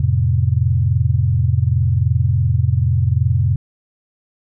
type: chord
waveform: sine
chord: F major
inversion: none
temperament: equal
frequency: 87.31 / 110 / 130.81 Hz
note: F2 / A2 / C3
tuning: 0 / 0 / 0 cents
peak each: -17 dBFS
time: 0-3.56 s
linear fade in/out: 5 ms
effects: none